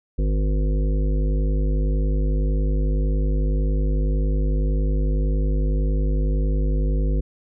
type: harmonic tone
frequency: 50.9 Hz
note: G#1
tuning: 34 cents flat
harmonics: 1 / 3 / 5 / 7 / 9 / 10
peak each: -18 / -28 / -32 / -35 / -37 / -38 dBFS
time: 0.18-7.21 s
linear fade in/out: 10 ms
effects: none